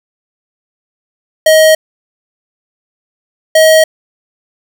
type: tone pair in turn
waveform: square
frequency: 630 / 634 Hz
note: D#5 / D#5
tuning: +21 / +32 cents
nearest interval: unison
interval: 11 cents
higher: second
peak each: -4 dBFS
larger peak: neither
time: 1.46-1.75 / 3.55-3.84 s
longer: neither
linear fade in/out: 5 ms
effects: none